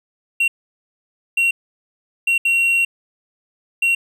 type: tone bursts at uneven times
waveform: triangle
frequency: 2741 Hz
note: F7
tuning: 33 cents flat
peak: -12 dBFS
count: 5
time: 0.4-0.48 / 1.37-1.51 / 2.27-2.38 / 2.45-2.85 / 3.82-3.95 s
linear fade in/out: 5 ms
effects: none